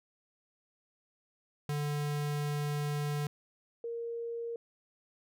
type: tone pair in turn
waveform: square / sine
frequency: 146.83 / 466.2 Hz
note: D3 / A#4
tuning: 0 / 0 cents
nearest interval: octave + minor sixth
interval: 2000 cents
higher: second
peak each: -32 / -35 dBFS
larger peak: first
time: 1.69-3.27 / 3.84-4.56 s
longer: first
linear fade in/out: 2 ms
effects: none